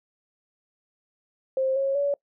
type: tone with pitch steps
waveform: sine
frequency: 528 / 545 / 568 Hz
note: C5 / C#5 / C#5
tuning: +16 / -29 / +42 cents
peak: -21 dBFS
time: 1.57-2.14 s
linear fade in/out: 2 ms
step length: 190 ms
effects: noise-tail reverb RT60 0.1 s tail -23 dB re dry